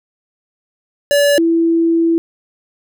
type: tone pair in turn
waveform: square / sine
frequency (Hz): 574 / 332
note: D5 / E4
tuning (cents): -40 / +12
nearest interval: major sixth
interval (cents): 948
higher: first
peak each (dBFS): -10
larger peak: neither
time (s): 1.11-1.38 / 1.38-2.18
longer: second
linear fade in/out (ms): 0
effects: none